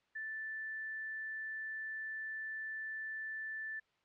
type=tone; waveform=sine; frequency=1760 Hz; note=A6; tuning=in tune; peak=-39 dBFS; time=0.15-3.8 s; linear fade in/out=10 ms; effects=white hiss -75 dBFS RMS until 4.04 s + low-pass 3000 Hz 12 dB/octave